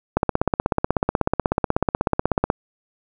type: click train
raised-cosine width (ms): 1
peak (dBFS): -3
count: 39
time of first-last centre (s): 0.17-2.501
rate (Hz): 16.3
effects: none